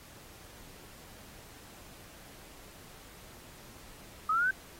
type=linear sweep; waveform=sine; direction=up; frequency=1237 to 1568 Hz; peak=-25 dBFS; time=4.29-4.51 s; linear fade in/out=5 ms; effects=pink hiss -53 dBFS RMS until 4.79 s + AAC 48 kbps